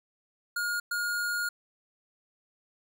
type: tone bursts at uneven times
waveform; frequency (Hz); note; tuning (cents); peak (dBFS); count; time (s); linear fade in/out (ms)
square; 1428; F6; +38; -29; 2; 0.56-0.8 / 0.91-1.49; 5
effects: none